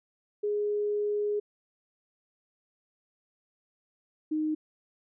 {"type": "tone pair in turn", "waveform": "sine", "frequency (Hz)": [415.3, 309.1], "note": ["G#4", "D#4"], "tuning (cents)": [0, -11], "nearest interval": "perfect fourth", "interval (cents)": 511, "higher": "first", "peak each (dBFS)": -26, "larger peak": "neither", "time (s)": [[0.43, 1.4], [4.31, 4.55]], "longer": "first", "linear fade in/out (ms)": 10, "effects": []}